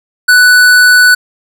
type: tone with hard clipping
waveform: sine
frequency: 1487 Hz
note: F#6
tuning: 8 cents sharp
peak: -4 dBFS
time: 0.28-1.15 s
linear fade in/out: 10 ms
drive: 16 dB
effects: none